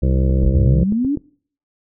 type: harmonic tone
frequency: 65.41 Hz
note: C2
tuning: in tune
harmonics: 1 / 2 / 3 / 5 / 6 / 7 / 8 / 9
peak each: -15 / -19 / -23 / -27 / -33 / -31 / -30 / -37 dBFS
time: 0.02-0.84 s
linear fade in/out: 10 ms
type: click train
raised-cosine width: 3 ms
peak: -14 dBFS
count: 8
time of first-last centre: 0.3-1.173 s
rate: 8.02 Hz
type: linear sweep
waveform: sine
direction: up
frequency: 30.87 to 301 Hz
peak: -15 dBFS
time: 0.43-1.16 s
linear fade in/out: 10 ms
effects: noise-tail reverb RT60 0.5 s tail -23 dB re dry